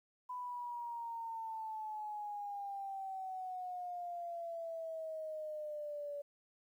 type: exponential sweep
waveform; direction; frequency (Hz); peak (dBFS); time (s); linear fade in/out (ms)
sine; down; 1000 to 573; -40; 0.29-6.22; 10
effects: 12-bit